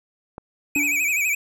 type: click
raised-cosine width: 1 ms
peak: -20 dBFS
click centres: 0.381 s
type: tone with vibrato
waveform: square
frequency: 2410 Hz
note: D7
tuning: 44 cents sharp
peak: -20 dBFS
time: 0.75-1.35 s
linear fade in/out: 5 ms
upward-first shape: sine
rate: 12 Hz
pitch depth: 110 cents each way
type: tone with exponential decay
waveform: triangle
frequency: 290.2 Hz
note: D4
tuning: 21 cents flat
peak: -19 dBFS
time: 0.76-1.17 s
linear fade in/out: 0 ms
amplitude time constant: 89 ms
effects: none